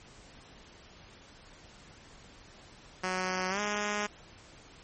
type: tone with pitch glide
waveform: 5% pulse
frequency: 185 to 207.7 Hz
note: F#3 to G#3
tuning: 0 to 0 cents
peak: -19 dBFS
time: 3.03-4.07 s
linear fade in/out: 10 ms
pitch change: +200 cents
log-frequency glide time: 3.49-3.6 s
effects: pink hiss -54 dBFS RMS until 4.83 s + MP3 32 kbps